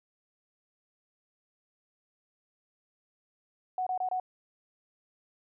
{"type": "tone bursts", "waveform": "sine", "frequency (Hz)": 740, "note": "F#5", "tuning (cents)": 0, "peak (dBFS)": -28, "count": 4, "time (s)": [3.78, 4.199], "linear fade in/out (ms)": 2, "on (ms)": 86, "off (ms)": 25, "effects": []}